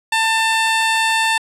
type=tone; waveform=15% pulse; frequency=893 Hz; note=A5; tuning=25 cents sharp; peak=-8 dBFS; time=0.12-1.38 s; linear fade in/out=5 ms; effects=low-pass 10000 Hz 12 dB/octave